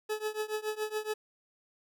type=tone with tremolo; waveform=40% pulse; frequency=428.8 Hz; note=A4; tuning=45 cents flat; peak=-28 dBFS; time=0.09-1.14 s; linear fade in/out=10 ms; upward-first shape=triangle; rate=7.1 Hz; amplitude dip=95%; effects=none